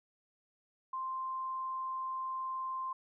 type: tone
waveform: sine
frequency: 1046.5 Hz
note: C6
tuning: in tune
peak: -35 dBFS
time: 0.93-2.93 s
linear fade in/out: 5 ms
effects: none